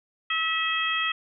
harmonic tone, 647 Hz, E5, 32 cents flat, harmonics 2 / 3 / 4 / 5, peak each -29 / -29 / -29 / -29 dBFS, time 0.3-1.12 s, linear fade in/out 5 ms, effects none

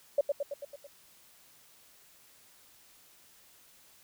sine tone with echo, 570 Hz, C#5, 48 cents sharp, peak -21 dBFS, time 0.18-0.21 s, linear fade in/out 5 ms, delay 110 ms, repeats 6, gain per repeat -4 dB, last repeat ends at 0.87 s, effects white hiss -60 dBFS RMS until 4.03 s

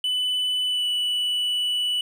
triangle tone with pitch glide, 2994 to 2961 Hz, F#7 to F#7, +20 to +1 cents, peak -20 dBFS, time 0.04-2.01 s, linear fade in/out 2 ms, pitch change -19 cents, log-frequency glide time 0.67-0.86 s, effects none

